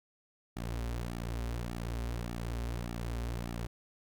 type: tone with flanger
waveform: sawtooth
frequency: 58.5 Hz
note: A#1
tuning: 7 cents sharp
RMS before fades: -37 dBFS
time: 0.56-3.67 s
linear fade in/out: 10 ms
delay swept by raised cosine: 1.9 to 6.3 ms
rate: 1.7 Hz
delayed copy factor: -0.85
effects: none